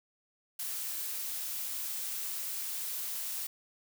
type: noise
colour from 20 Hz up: blue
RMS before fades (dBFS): -37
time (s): 0.59-3.47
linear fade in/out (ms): 5
effects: none